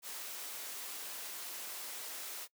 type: high-pass noise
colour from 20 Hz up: white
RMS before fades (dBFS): -44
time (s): 0.02-2.48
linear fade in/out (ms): 50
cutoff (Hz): 340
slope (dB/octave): 12
effects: noise-tail reverb RT60 0.1 s tail -22 dB re dry